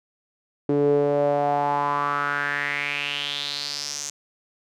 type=tone with band-pass filter sweep; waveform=sawtooth; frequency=144 Hz; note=D3; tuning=34 cents flat; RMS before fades=-24 dBFS; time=0.69-4.1 s; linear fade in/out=2 ms; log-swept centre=360 to 6600 Hz; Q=5.1; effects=none